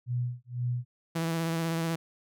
sine tone with tremolo, 122.6 Hz, B2, 12 cents flat, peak -26 dBFS, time 0.06-0.85 s, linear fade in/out 50 ms, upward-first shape sine, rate 2 Hz, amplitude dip 100%
sawtooth tone with vibrato, 164.81 Hz, E3, in tune, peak -24 dBFS, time 1.15-1.96 s, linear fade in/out 10 ms, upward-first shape triangle, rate 16 Hz, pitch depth 28 cents each way
effects none

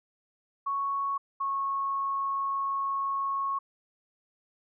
sine tone pair in turn, 1108.7 / 1098.5 Hz, C#6 / C#6, 0 / -16 cents, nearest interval unison, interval 16 cents, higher first, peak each -27 dBFS, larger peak neither, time 0.66-1.18 / 1.4-3.59 s, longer second, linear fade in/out 10 ms, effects none

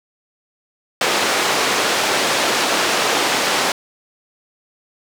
pink band-pass noise, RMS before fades -18 dBFS, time 1.01-3.72 s, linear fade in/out 2 ms, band 410 to 6600 Hz, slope 12 dB/octave, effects none

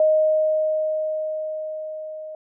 sine tone with level ramp, 622.3 Hz, D#5, in tune, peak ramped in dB -13 to -32 dBFS, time 0-2.35 s, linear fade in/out 2 ms, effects none

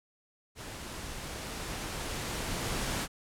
pink noise with level ramp, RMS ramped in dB -43 to -32 dBFS, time 0.55-3.08 s, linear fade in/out 50 ms, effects low-pass 11000 Hz 12 dB/octave

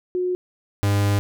sine / 45% pulse tone pair in turn, 362.7 / 101.25 Hz, F#4 / G#2, -34 / -43 cents, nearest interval octave + minor seventh, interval 2209 cents, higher first, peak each -20 / -17 dBFS, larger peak second, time 0.15-0.35 / 0.83-1.19 s, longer second, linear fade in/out 0 ms, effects none

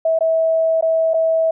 sine tone with dropouts, 649 Hz, E5, 27 cents flat, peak -13 dBFS, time 0.05-1.51 s, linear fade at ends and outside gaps 5 ms, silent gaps 0.189-0.207 / 0.811-0.824 / 1.136-1.141 s, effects none

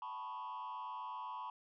sine tone with frequency modulation, 987.8 Hz, B5, in tune, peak -39 dBFS, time 0.02-1.5 s, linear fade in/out 2 ms, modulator 108 Hz, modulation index 1.1, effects tanh soft clip ceiling -41 dBFS

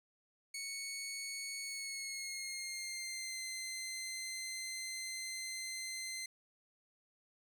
15% pulse tone with pitch glide, 2217 to 2069 Hz, C#7 to C7, 0 to -20 cents, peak -34 dBFS, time 0.54-6.26 s, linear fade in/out 5 ms, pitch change -120 cents, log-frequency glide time 1.62-3.4 s, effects none

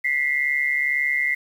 sine tone pair together, 1971 / 2113 Hz, B6 / C7, -4 / +16 cents, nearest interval minor second, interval 120 cents, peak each -22 dBFS, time 0.04-1.35 s, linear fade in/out 10 ms, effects 8-bit

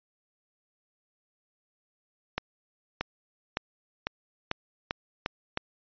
accelerating click train, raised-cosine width 0.3 ms, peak -12 dBFS, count 8, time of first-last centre 2.38-5.574 s, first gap 630 ms, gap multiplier 0.89, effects resampled to 11025 Hz

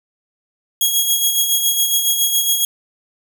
10% pulse tone with tremolo, 3306 Hz, G#7, 9 cents flat, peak -4 dBFS, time 0.81-2.65 s, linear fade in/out 2 ms, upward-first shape sine, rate 7.2 Hz, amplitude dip 50%, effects none

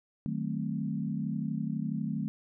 sine chord, D# diminished seventh, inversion none, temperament equal with one note detuned, 155.56 / 188.12 / 220 / 261.6 Hz, D#3 / F#3 / A3 / C4, 0 / +29 / 0 / 0 cents, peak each -35 / -36 / -34 / -39 dBFS, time 0.26-2.28 s, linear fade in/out 0 ms, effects none

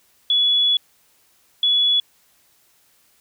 sine tone pair in turn, 3400 / 3400 Hz, G#7 / G#7, +40 / +40 cents, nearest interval unison, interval 0 cents, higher neither, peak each -14 dBFS, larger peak neither, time 0.3-0.77 / 1.63-2 s, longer first, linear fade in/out 2 ms, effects white hiss -59 dBFS RMS until 3.2 s

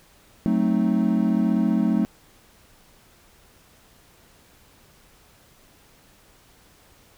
triangle chord, F# diminished seventh, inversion none, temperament equal, 185 / 220 / 261.6 / 311.1 Hz, F#3 / A3 / C4 / Eb4, 0 / 0 / 0 / 0 cents, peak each -22 / -19 / -24 / -25 dBFS, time 0.46-2.05 s, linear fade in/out 0 ms, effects pink hiss -55 dBFS RMS until 7.17 s

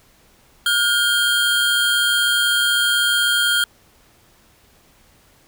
square tone cluster, 1427 / 1563 / 3206 Hz, F6 / G6 / G7, +37 / -6 / +38 cents, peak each -19 / -28 / -19 dBFS, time 0.66-3.64 s, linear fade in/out 2 ms, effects pink hiss -54 dBFS RMS until 5.47 s

